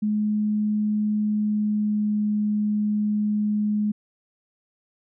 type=tone with pitch glide; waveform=sine; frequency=211.2 to 209.9 Hz; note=G#3 to G#3; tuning=+29 to +19 cents; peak=-20 dBFS; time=0.02-3.92 s; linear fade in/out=10 ms; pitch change=-10 cents; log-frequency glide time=1.22-2.25 s; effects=none